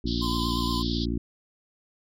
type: harmonic tone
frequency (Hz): 58.27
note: A#1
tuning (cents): 0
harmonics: 1 / 2 / 3 / 4 / 5 / 6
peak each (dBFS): -30 / -34 / -36 / -31 / -32 / -36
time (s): 0.04-1.18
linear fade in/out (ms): 5
type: band-pass noise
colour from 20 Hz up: white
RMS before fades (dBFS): -35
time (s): 0.06-1.06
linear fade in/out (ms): 20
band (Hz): 3200 to 5100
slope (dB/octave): 96
type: tone with vibrato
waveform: square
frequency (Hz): 1028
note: C6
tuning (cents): -31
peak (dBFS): -32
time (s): 0.21-0.83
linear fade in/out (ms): 20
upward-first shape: triangle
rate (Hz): 8.5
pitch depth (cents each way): 46
effects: none